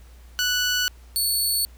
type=tone pair in turn; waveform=15% pulse; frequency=1480 / 4435 Hz; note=F#6 / C#8; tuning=0 / 0 cents; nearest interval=octave + perfect fifth; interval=1900 cents; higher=second; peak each=-14 dBFS; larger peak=neither; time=0.39-0.88 / 1.16-1.65 s; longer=neither; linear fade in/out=0 ms; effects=added 60 Hz sine -44 dBFS peak until 1.77 s + pink hiss -56 dBFS RMS until 1.77 s